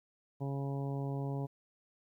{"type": "harmonic tone", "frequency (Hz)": 138.59, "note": "C#3", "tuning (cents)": 0, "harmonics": [1, 2, 3, 4, 5, 6, 7], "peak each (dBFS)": [-35, -42, -44, -48, -49, -51, -52], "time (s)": [0.4, 1.47], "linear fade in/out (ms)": 20, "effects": ["12-bit"]}